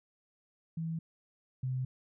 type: tone pair in turn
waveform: sine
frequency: 163.3 / 128.98 Hz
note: E3 / C3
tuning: -16 / -24 cents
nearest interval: major third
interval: 408 cents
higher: first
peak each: -33 / -31 dBFS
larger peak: second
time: 0.77-0.99 / 1.63-1.85 s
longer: neither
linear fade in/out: 5 ms
effects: none